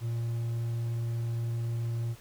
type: tone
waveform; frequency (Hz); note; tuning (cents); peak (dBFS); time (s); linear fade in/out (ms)
triangle; 116.54; A#2; 0; -27; 0-2.16; 50
effects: pink hiss -54 dBFS RMS until 2.2 s